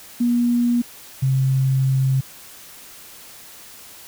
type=tone pair in turn; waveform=sine; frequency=240 / 133.07 Hz; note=B3 / C3; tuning=-49 / +30 cents; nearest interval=minor seventh; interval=1021 cents; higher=first; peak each=-15 dBFS; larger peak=neither; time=0.2-0.82 / 1.22-2.21 s; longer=second; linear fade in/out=10 ms; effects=white hiss -42 dBFS RMS until 4.07 s